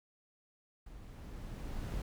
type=noise with level ramp; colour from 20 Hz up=brown; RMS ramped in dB=-52 to -37 dBFS; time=0.86-2.02 s; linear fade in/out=5 ms; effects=none